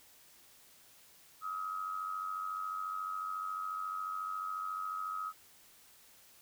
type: tone with amplitude modulation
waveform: sine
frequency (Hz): 1273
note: D#6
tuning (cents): +39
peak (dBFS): -33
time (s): 1.41-5.33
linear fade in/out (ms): 50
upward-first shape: sine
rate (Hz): 94.1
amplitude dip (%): 65
effects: white hiss -61 dBFS RMS until 6.41 s